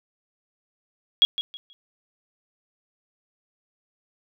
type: tone with echo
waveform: sine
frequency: 3311 Hz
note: G#7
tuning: 6 cents flat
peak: -12 dBFS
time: 1.22-1.25 s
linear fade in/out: 0 ms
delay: 160 ms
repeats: 3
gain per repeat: -12 dB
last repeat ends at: 1.73 s
effects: none